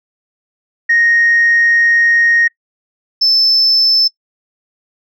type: tone pair in turn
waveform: sine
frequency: 1864.7 / 5274 Hz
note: A#6 / E8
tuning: 0 / 0 cents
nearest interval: octave + tritone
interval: 1800 cents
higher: second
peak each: -7 dBFS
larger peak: neither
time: 0.89-2.48 / 3.21-4.08 s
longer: first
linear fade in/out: 10 ms
effects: noise-tail reverb RT60 0.1 s tail -22 dB re dry + tanh soft clip ceiling -4 dBFS